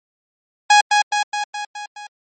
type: tone with echo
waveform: sawtooth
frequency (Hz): 830.6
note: G#5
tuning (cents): 0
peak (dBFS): -4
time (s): 0.7-0.81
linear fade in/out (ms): 5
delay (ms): 210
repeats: 6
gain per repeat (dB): -4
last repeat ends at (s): 2.07
effects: MP3 32 kbps